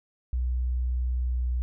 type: tone with pitch glide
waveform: sine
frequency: 62 to 61.54 Hz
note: B1 to B1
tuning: +7 to -5 cents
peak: -24 dBFS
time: 0.33-1.62 s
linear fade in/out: 0 ms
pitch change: -12 cents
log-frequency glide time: 1.2-1.47 s
effects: none